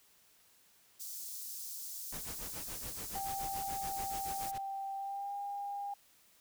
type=high-pass noise; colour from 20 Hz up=white; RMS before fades=-44 dBFS; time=0.99-4.52 s; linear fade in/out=20 ms; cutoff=4900 Hz; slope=24 dB/octave
type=noise with tremolo; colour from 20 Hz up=pink; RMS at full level=-45 dBFS; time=2.12-4.58 s; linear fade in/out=5 ms; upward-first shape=sine; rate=7 Hz; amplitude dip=85%
type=tone with pitch glide; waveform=sine; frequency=784 to 806 Hz; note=G5 to G5; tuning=0 to +48 cents; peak=-37 dBFS; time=3.15-5.94 s; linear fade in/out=5 ms; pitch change=+48 cents; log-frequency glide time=4.96-5.34 s
effects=white hiss -66 dBFS RMS until 6.4 s